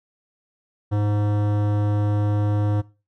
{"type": "tone with hard clipping", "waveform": "sine", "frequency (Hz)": 103.83, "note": "G#2", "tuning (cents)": 0, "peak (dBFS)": -21, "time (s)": [0.91, 2.82], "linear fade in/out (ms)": 20, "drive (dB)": 17, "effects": ["noise-tail reverb RT60 0.3 s tail -19 dB re dry"]}